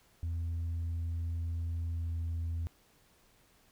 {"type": "tone with pitch glide", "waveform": "sine", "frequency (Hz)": [83.7, 83.12], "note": ["E2", "E2"], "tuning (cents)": [27, 15], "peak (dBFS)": -30, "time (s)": [0.23, 2.67], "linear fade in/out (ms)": 0, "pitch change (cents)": -12, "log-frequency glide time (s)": [1.9, 2.17], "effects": ["tanh soft clip ceiling -31 dBFS", "pink hiss -66 dBFS RMS until 3.71 s"]}